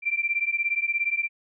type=beating tone pair; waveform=sine; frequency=2349 / 2366 Hz; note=D7 / D7; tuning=0 / +12 cents; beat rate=17 Hz; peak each=-26 dBFS; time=0.02-1.29 s; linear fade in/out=50 ms; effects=none